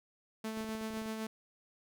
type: tone with tremolo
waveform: sawtooth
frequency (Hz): 220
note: A3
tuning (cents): 0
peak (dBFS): -32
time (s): 0.44-1.27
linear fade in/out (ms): 5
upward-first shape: sine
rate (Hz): 7.9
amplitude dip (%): 35
type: clicks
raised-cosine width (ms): 2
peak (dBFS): -38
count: 11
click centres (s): 0.573 / 0.608 / 0.644 / 0.691 / 0.751 / 0.812 / 0.906 / 0.938 / 0.972 / 1.018 / 1.059
effects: none